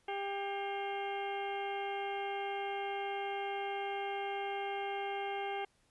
harmonic tone with a mistuned harmonic, 397.8 Hz, G4, 25 cents sharp, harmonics 1 / 2 / 3 / 4 / 5 / 6 / 7 / 8, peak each -40 / -38 / -52 / -48 / -46 / -57 / -49 / -52 dBFS, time 0.08-5.65 s, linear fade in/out 5 ms, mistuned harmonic 5, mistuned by +120 cents, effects pink hiss -72 dBFS RMS until 5.9 s + resampled to 24000 Hz

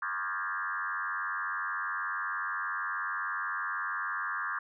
sine tone with frequency modulation, 1396.9 Hz, F6, in tune, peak -31 dBFS, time 0.02-4.59 s, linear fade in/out 5 ms, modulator 93.7 Hz, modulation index 3.6, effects none

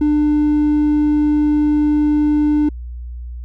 triangle tone, 298.3 Hz, D4, 27 cents sharp, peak -9 dBFS, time 0.01-2.69 s, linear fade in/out 5 ms, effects tanh soft clip ceiling -6 dBFS + added 60 Hz sine -26 dBFS peak until 3.44 s

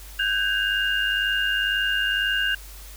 sine tone cluster, 1523 / 1625 / 2819 Hz, F#6 / G#6 / F7, +50 / -38 / +16 cents, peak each -25 dBFS, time 0.19-2.55 s, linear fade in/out 5 ms, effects added 50 Hz sine -40 dBFS peak until 2.96 s + white hiss -45 dBFS RMS until 2.96 s

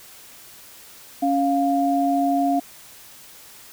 sine tone pair together, 278.2 / 701 Hz, C#4 / F5, +6 / +6 cents, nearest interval octave + major third, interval 1600 cents, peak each -20 dBFS, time 1.22-2.6 s, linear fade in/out 10 ms, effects white hiss -45 dBFS RMS until 3.72 s

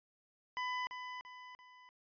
25% pulse tone with echo, 1000 Hz, B5, 21 cents sharp, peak -32 dBFS, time 0.57-0.87 s, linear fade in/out 0 ms, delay 340 ms, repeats 3, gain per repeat -7 dB, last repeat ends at 1.89 s, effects resampled to 11025 Hz

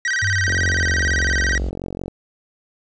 45% pulse tone with vibrato, 1724 Hz, A6, 36 cents flat, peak -18 dBFS, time 0.05-1.58 s, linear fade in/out 2 ms, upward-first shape square, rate 18 Hz, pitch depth 180 cents each way
sine linear sweep, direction down, 98.7 to 57.8 Hz, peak -20 dBFS, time 0.22-1.7 s, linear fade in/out 10 ms
click train, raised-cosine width 2 ms, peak -15 dBFS, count 74, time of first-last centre 0.48-2.081 s, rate 45.6 Hz
effects resampled to 16000 Hz + 8-bit

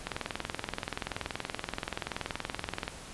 click train, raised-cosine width 0.3 ms, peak -16 dBFS, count 60, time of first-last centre 0.07-2.88 s, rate 21 Hz, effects pink hiss -46 dBFS RMS until 3.13 s + resampled to 24000 Hz

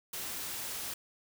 white noise, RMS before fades -39 dBFS, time 0.13-0.94 s, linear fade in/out 5 ms, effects none

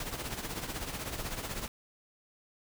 pink noise with tremolo, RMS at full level -35 dBFS, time 0-1.68 s, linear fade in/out 2 ms, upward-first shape triangle, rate 16 Hz, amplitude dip 70%, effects none

